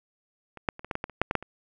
clicks, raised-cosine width 0.5 ms, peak -27 / -9 / -26 / -24 / -15 / -14 / -15 / -29 / -6 / -11 / -8 / -25 dBFS, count 12, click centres 0.573 / 0.688 / 0.794 / 0.846 / 0.912 / 0.954 / 1.041 / 1.097 / 1.216 / 1.311 / 1.353 / 1.426 s, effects none

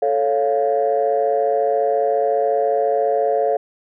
sine chord, A augmented, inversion none, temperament equal, 440 / 554.4 / 698.5 Hz, A4 / C#5 / E#5, 0 / 0 / 0 cents, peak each -19 dBFS, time 0.02-3.57 s, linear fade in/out 5 ms, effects tanh soft clip ceiling -8 dBFS

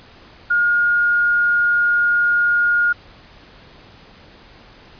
sine tone, 1426 Hz, F6, 36 cents sharp, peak -13 dBFS, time 0.5-2.93 s, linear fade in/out 10 ms, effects pink hiss -45 dBFS RMS until 4.99 s + resampled to 11025 Hz

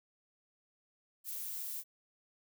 violet noise, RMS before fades -41 dBFS, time 1.24-1.84 s, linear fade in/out 50 ms, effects none

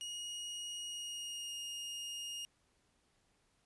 sawtooth tone with pitch glide, 2881 to 2850 Hz, F#7 to F7, -47 to +34 cents, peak -38 dBFS, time 0.01-2.45 s, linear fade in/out 0 ms, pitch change -19 cents, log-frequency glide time 0.84-1.53 s, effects pink hiss -75 dBFS RMS until 3.65 s + resampled to 24000 Hz

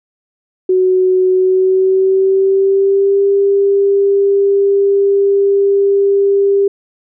sine tone with pitch glide, 371.1 to 397.7 Hz, F#4 to G4, +5 to +25 cents, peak -8 dBFS, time 0.69-6.68 s, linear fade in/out 5 ms, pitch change +120 cents, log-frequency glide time 1.31-3.23 s, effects none

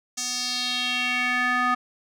square tone with band-pass filter sweep, 248.5 Hz, B3, 11 cents sharp, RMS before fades -25 dBFS, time 0.17-1.75 s, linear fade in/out 10 ms, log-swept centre 6500 to 1300 Hz, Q 3, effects none

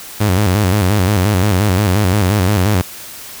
sawtooth tone with vibrato, 98 Hz, G2, in tune, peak -7 dBFS, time 0.2-2.82 s, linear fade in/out 10 ms, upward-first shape square, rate 5.7 Hz, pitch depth 120 cents each way, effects white hiss -32 dBFS RMS until 3.4 s

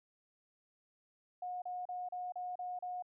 sine tone bursts, 723 Hz, F#5, 40 cents flat, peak -38 dBFS, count 7, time 1.42-3.024 s, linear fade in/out 5 ms, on 200 ms, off 34 ms, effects none

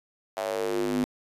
square tone with high-pass filter sweep, 50.8 Hz, G#1, 38 cents flat, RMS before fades -28 dBFS, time 0.37-1.04 s, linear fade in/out 0 ms, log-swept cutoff 670 to 240 Hz, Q 4.9, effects resampled to 32000 Hz

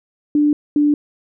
sine tone pair in turn, 295.6 / 294.1 Hz, D4 / D4, +11 / +3 cents, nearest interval unison, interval 8 cents, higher first, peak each -11 dBFS, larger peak neither, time 0.35-0.53 / 0.76-0.94 s, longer neither, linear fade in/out 2 ms, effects none

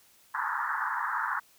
pink band-pass noise, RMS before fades -31 dBFS, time 0.34-1.4 s, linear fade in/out 10 ms, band 860 to 1800 Hz, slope 96 dB/octave, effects white hiss -61 dBFS RMS until 1.58 s

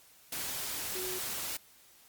sine tone in noise, 369.8 Hz, F#4, 1 cent flat, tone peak -39 dBFS, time 0.95-1.19 s, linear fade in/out 5 ms, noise white, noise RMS -37 dBFS, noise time 0.32-1.57 s, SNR -5 dB, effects white hiss -60 dBFS RMS until 2.08 s + Opus 48 kbps

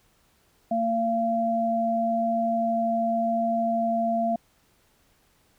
sine tone pair together, 228.3 / 684 Hz, A#3 / F5, -36 / -36 cents, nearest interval octave + perfect fifth, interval 1900 cents, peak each -27 / -23 dBFS, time 0.71-4.36 s, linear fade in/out 5 ms, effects pink hiss -64 dBFS RMS until 5.58 s

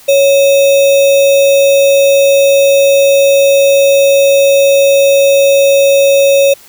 sine tone with sample-and-hold, 554.4 Hz, C#5, in tune, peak -4 dBFS, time 0.08-6.54 s, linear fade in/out 10 ms, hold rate 3150 Hz, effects white hiss -39 dBFS RMS until 6.68 s

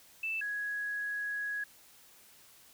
sine tone pair in turn, 2646 / 1666.9 Hz, E7 / G#6, +6 / +6 cents, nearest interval minor sixth, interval 800 cents, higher first, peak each -32 / -33 dBFS, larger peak first, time 0.23-0.41 / 0.41-1.64 s, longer second, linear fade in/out 5 ms, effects white hiss -59 dBFS RMS until 2.73 s

